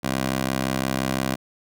15% pulse tone with high-pass filter, 65.8 Hz, C2, 10 cents sharp, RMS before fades -25 dBFS, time 0.03-1.36 s, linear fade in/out 20 ms, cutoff 190 Hz, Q 0.6, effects none

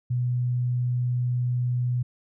sine tone, 123.47 Hz, B2, in tune, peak -22 dBFS, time 0.1-2.03 s, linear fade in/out 10 ms, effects none

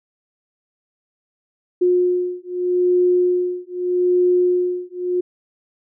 sine beating tone pair, 358.8 / 359.61 Hz, F4 / F#4, +47 / -49 cents, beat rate 0.81 Hz, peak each -18 dBFS, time 1.81-5.21 s, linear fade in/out 10 ms, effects none

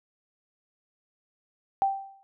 sine tone with exponential decay, 782 Hz, G5, 4 cents flat, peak -18 dBFS, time 1.82-2.23 s, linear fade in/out 0 ms, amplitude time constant 88 ms, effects none

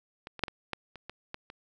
clicks, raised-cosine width 0.3 ms, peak -25 / -26 / -9 / -23 / -16 / -29 / -24 / -21 / -28 dBFS, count 9, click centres 0.271 / 0.393 / 0.437 / 0.482 / 0.733 / 0.957 / 1.096 / 1.344 / 1.501 s, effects none

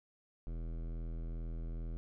sine tone with hard clipping, 41.2 Hz, E1, in tune, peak -40 dBFS, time 0.47-1.97 s, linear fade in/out 0 ms, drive 17 dB, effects none

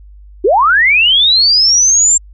sine linear sweep, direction up, 328 to 7459 Hz, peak -6 dBFS, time 0.44-2.18 s, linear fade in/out 10 ms, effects added 50 Hz sine -34 dBFS peak until 2.33 s

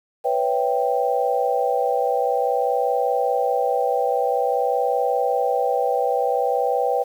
sine chord, C# half-diminished seventh, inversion third, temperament equal, 493.9 / 554.4 / 659.3 / 784 Hz, B4 / C#5 / E5 / G5, 0 / 0 / 0 / 0 cents, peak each -22 / -25 / -27 / -22 dBFS, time 0.24-7.04 s, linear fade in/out 20 ms, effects 8-bit

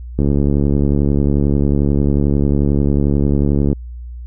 click train, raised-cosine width 3 ms, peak -3 dBFS, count 253, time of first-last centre 0.19-3.729 s, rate 71.2 Hz, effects added 60 Hz sine -27 dBFS peak until 4.26 s

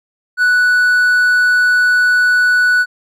triangle tone, 1480 Hz, F#6, in tune, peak -7 dBFS, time 0.37-2.86 s, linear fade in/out 50 ms, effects none

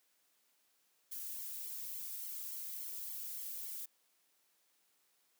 violet noise with flanger, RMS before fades -44 dBFS, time 1.11-3.86 s, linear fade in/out 10 ms, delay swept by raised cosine 0.92 to 2.42 ms, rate 3.5 Hz, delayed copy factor +0.95, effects white hiss -75 dBFS RMS until 5.39 s + high-pass 200 Hz 12 dB/octave

